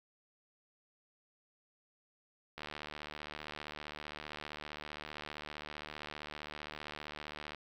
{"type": "click train", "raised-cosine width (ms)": 0.3, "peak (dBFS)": -27, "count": 375, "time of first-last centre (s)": [2.58, 7.547], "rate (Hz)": 75.3, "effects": ["10-bit"]}